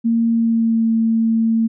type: tone with pitch glide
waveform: sine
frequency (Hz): 230 to 225.7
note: A#3 to A3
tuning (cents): -23 to +44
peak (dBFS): -13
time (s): 0.04-1.68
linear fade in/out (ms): 20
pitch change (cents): -33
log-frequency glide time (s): 0.29-0.88
effects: none